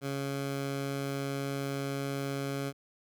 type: tone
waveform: 15% pulse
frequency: 138.6 Hz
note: C#3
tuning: in tune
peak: -26 dBFS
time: 0.01-2.73 s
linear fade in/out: 50 ms
effects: none